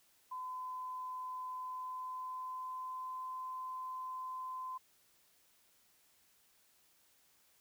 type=tone with pitch glide; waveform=sine; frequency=1017 to 1027 Hz; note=C6 to C6; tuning=-50 to -33 cents; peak=-40 dBFS; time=0.31-4.78 s; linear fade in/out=10 ms; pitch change=+17 cents; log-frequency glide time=1.55-3.26 s; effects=white hiss -70 dBFS RMS until 7.6 s